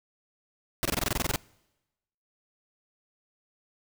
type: noise bursts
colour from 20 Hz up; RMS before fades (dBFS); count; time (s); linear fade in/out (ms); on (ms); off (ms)
pink; -27; 12; 0.83-1.359; 0; 23; 23
effects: noise-tail reverb RT60 1.0 s tail -25 dB re dry